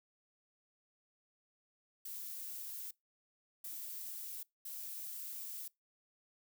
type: noise bursts at uneven times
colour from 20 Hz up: violet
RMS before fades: -45 dBFS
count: 3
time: 2.05-2.91 / 3.64-4.43 / 4.65-5.68 s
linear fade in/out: 5 ms
effects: noise-tail reverb RT60 0.2 s tail -24 dB re dry